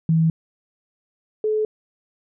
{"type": "tone pair in turn", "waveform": "sine", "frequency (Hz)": [162.1, 430.1], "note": ["E3", "A4"], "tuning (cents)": [-29, -39], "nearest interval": "octave + perfect fourth", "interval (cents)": 1690, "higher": "second", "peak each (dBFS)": [-14, -18], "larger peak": "first", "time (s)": [[0.09, 0.3], [1.44, 1.65]], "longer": "neither", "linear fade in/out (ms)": 2, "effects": []}